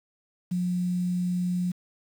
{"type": "tone with quantisation", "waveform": "sine", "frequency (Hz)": 179.1, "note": "F3", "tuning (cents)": 44, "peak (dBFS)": -24, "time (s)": [0.51, 1.72], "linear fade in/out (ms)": 10, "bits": 8, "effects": []}